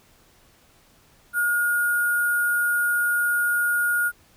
sine tone with sample-and-hold, 1432 Hz, F6, 43 cents sharp, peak -19 dBFS, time 1.33-4.12 s, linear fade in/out 50 ms, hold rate 11025 Hz, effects pink hiss -57 dBFS RMS until 4.36 s

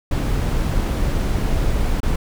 brown noise with dropouts, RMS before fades -19 dBFS, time 0.11-2.16 s, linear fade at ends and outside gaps 5 ms, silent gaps 2.004-2.03 s, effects none

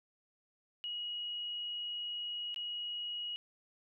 sine tone with dropouts, 2900 Hz, F#7, 35 cents flat, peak -37 dBFS, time 0.84-3.36 s, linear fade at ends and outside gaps 0 ms, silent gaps 2.544-2.561 s, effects none

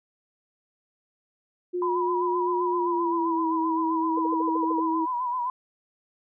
sine tone with pitch glide, 357.2 to 323.8 Hz, F4 to E4, +39 to -31 cents, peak -25 dBFS, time 1.73-5.06 s, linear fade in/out 20 ms, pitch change -170 cents, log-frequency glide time 2.68-3.48 s
sine tone with vibrato, 987.8 Hz, B5, in tune, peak -25 dBFS, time 1.82-5.5 s, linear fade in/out 2 ms, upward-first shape sine, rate 7.7 Hz, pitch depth 60 cents each way
sine tone bursts, 466.2 Hz, A#4, in tune, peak -28 dBFS, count 9, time 4.17-4.799 s, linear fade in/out 5 ms, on 21 ms, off 55 ms
effects none

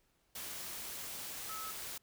sine tone in noise, 1294 Hz, E6, 32 cents flat, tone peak -43 dBFS, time 1.49-1.71 s, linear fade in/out 5 ms, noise white, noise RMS -44 dBFS, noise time 0.35-1.98 s, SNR -2 dB, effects pink hiss -75 dBFS RMS until 2.02 s

